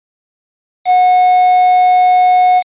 triangle tone with quantisation, 730 Hz, F#5, 24 cents flat, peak -4 dBFS, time 0.85-2.63 s, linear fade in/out 50 ms, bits 4, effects resampled to 8000 Hz

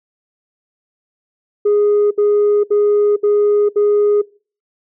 sine tone bursts, 413.9 Hz, G#4, 6 cents flat, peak -8 dBFS, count 5, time 1.65-4.218 s, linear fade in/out 10 ms, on 460 ms, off 67 ms, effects noise-tail reverb RT60 0.4 s tail -23 dB re dry + tanh soft clip ceiling -8 dBFS

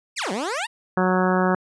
15% pulse exponential two-way sweep, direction down then up, 2898 to 178.3 to 983 Hz, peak -18 dBFS, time 0.16-0.67 s, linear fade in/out 20 ms, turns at 0.32 s
harmonic tone, 184.4 Hz, F#3, 6 cents flat, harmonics 1 / 2 / 3 / 4 / 5 / 6 / 7 / 8 / 9, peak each -21 / -24 / -26 / -27 / -28 / -29 / -29 / -30 / -31 dBFS, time 0.97-1.55 s, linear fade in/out 2 ms
effects resampled to 22050 Hz

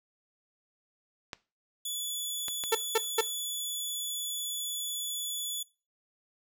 clicks, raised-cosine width 0.2 ms, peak -19 dBFS, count 3, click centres 1.332 / 2.483 / 2.638 s
15% pulse tone, 3434 Hz, A7, 43 cents flat, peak -26 dBFS, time 1.85-5.63 s, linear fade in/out 5 ms
sawtooth tone bursts, 447.7 Hz, A4, 30 cents sharp, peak -18 dBFS, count 3, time 2.72-3.21 s, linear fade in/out 5 ms, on 30 ms, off 200 ms
effects noise-tail reverb RT60 0.3 s tail -19 dB re dry

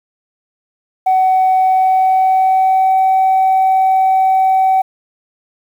sine tone with pitch glide, 752 to 760.7 Hz, F#5 to F#5, +28 to +48 cents, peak -7 dBFS, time 1.06-4.82 s, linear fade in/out 10 ms, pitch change +20 cents, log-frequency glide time 1.55-3.01 s, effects tanh soft clip ceiling -6 dBFS + 7-bit

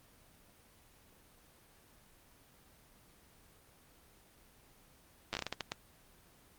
slowing click train, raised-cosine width 0.2 ms, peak -18 dBFS, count 10, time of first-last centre 5.33-5.719 s, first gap 9 ms, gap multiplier 1.37, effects pink hiss -63 dBFS RMS until 6.58 s + Opus 24 kbps

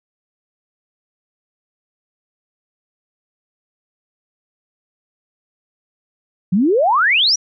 sine exponential sweep, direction up, 169.5 to 6020 Hz, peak -11 dBFS, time 6.52-7.36 s, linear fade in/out 10 ms, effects none

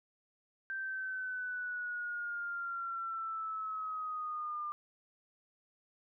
sine linear sweep, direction down, 1567 to 1195 Hz, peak -36 dBFS, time 0.7-4.72 s, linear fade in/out 0 ms, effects none

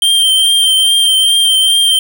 square tone with vibrato, 3153 Hz, G7, 9 cents sharp, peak -8 dBFS, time 0.02-1.99 s, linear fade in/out 2 ms, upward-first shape triangle, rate 2.4 Hz, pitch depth 25 cents each way, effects none

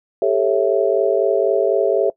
sine chord, A dominant seventh, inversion third, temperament just, 396 / 440 / 550 / 660 Hz, G4 / A4 / C#5 / E5, +18 / 0 / -14 / +2 cents, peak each -19 dBFS, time 0.22-2.1 s, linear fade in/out 2 ms, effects noise-tail reverb RT60 0.1 s tail -21 dB re dry

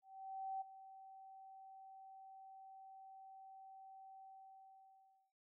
sine tone with ADSR envelope, 770 Hz, G5, 31 cents flat, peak -40 dBFS, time 0.02-5.33 s, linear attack 590 ms, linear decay 15 ms, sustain -15 dB, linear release 1100 ms, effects none

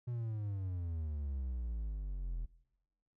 triangle exponential sweep, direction down, 123.47 to 40.21 Hz, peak -34 dBFS, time 0.07-2.46 s, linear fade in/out 10 ms, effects noise-tail reverb RT60 1.0 s tail -21 dB re dry

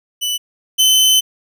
sawtooth tone pair in turn, 2980 / 3050 Hz, F#7 / G7, +12 / -48 cents, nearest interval unison, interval 40 cents, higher second, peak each -14 / -6 dBFS, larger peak second, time 0.21-0.38 / 0.78-1.21 s, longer second, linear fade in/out 20 ms, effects none

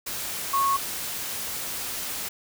sine tone in noise, 1100 Hz, C#6, 14 cents flat, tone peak -20 dBFS, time 0.53-0.77 s, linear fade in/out 10 ms, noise white, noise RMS -32 dBFS, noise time 0.06-2.29 s, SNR +9 dB, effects none

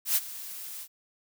blue noise with ADSR envelope, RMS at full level -23 dBFS, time 0.05-0.88 s, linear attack 110 ms, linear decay 37 ms, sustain -17 dB, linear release 59 ms, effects none

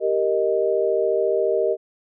sine chord, Eb major, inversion first, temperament equal, 392 / 466.2 / 622.3 Hz, G4 / Bb4 / Eb5, 0 / 0 / 0 cents, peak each -22 dBFS, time 0-1.77 s, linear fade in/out 50 ms, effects none

